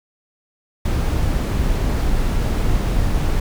brown noise, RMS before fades -18 dBFS, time 0.85-3.4 s, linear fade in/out 5 ms, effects none

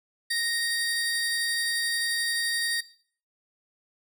30% pulse tone pair together, 1864.7 / 4656 Hz, A#6 / D8, 0 / -16 cents, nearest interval octave + major third, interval 1584 cents, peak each -25 dBFS, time 0.3-2.81 s, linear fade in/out 10 ms, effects noise-tail reverb RT60 0.5 s tail -18 dB re dry

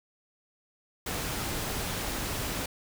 pink noise, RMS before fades -33 dBFS, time 1.06-2.66 s, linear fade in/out 5 ms, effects none

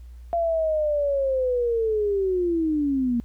sine linear sweep, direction down, 686 to 232.1 Hz, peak -20 dBFS, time 0.33-3.2 s, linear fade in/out 0 ms, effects added 60 Hz sine -39 dBFS peak until 3.24 s + pink hiss -64 dBFS RMS until 3.24 s

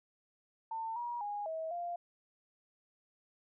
sine tone with pitch steps, 898 / 956 / 823 / 643 / 696 Hz, A5 / A#5 / G#5 / E5 / F5, +35 / +43 / -16 / -43 / -6 cents, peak -36 dBFS, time 0.71-1.96 s, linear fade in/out 5 ms, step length 250 ms, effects none

